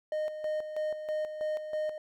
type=tone with tremolo; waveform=triangle; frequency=615 Hz; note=D#5; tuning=20 cents flat; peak=-27 dBFS; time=0.12-1.98 s; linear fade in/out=2 ms; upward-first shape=square; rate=3.1 Hz; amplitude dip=60%; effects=none